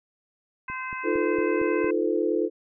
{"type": "harmonic tone", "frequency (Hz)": 516, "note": "C5", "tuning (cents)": -24, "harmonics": [2, 3, 4, 5], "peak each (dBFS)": [-34, -36, -37, -38], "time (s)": [0.68, 1.91], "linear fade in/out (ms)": 5}
{"type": "click train", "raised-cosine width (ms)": 3, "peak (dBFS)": -29, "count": 6, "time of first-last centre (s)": [0.7, 1.844], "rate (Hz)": 4.37}
{"type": "chord", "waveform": "sine", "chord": "F dominant seventh", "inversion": "third", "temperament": "equal with one note detuned", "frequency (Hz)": [311.1, 349.2, 440, 509.8], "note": ["Eb4", "F4", "A4", "C5"], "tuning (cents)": [0, 0, 0, -45], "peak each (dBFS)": [-28, -26, -26, -30], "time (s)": [1.03, 2.5], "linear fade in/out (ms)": 50}
{"effects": []}